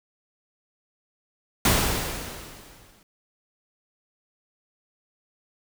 pink noise with exponential decay, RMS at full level -18 dBFS, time 1.65-3.03 s, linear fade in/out 2 ms, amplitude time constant 300 ms, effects none

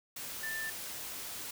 sine tone in noise, 1774 Hz, A6, 14 cents sharp, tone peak -36 dBFS, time 0.43-0.7 s, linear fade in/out 5 ms, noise white, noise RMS -42 dBFS, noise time 0.16-1.51 s, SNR +3 dB, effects none

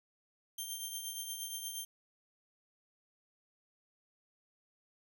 10% pulse tone with tremolo, 3162 Hz, G7, 14 cents sharp, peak -29 dBFS, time 0.58-1.85 s, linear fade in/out 5 ms, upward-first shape triangle, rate 8.5 Hz, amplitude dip 55%, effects none

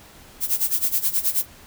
violet noise with tremolo, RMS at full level -19 dBFS, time 0.4-1.46 s, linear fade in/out 50 ms, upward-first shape sine, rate 9.4 Hz, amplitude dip 85%, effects pink hiss -47 dBFS RMS until 1.66 s

